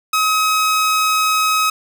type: tone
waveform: sawtooth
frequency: 1272 Hz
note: D#6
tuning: 38 cents sharp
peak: -10 dBFS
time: 0.13-1.7 s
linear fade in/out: 5 ms
effects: none